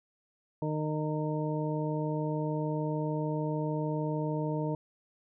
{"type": "harmonic tone", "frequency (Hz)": 153.3, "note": "D#3", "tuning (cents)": -25, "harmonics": [1, 2, 3, 4, 6], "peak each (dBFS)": [-32, -35, -37, -38, -40], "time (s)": [0.62, 4.75], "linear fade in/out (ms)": 2, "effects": []}